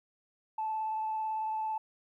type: tone with vibrato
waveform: sine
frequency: 873 Hz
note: A5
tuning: 14 cents flat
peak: -30 dBFS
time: 0.58-1.78 s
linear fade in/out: 5 ms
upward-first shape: sine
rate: 18 Hz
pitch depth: 13 cents each way
effects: tanh soft clip ceiling -26 dBFS + 12-bit